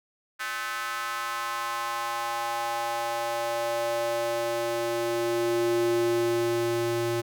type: tone with high-pass filter sweep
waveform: square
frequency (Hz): 117.2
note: A#2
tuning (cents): +10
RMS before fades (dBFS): -28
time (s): 0.39-7.22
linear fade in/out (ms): 20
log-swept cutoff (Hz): 1500 to 240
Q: 3
effects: none